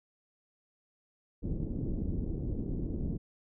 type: low-pass noise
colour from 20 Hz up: pink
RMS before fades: -34 dBFS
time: 1.42-3.18 s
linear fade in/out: 20 ms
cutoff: 360 Hz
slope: 24 dB/octave
effects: none